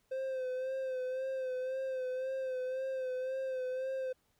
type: tone with vibrato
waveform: triangle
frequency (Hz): 519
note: C5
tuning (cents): -14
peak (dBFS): -32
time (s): 0.11-4.13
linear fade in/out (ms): 10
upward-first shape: sine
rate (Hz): 1.9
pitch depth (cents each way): 38
effects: pink hiss -75 dBFS RMS until 4.39 s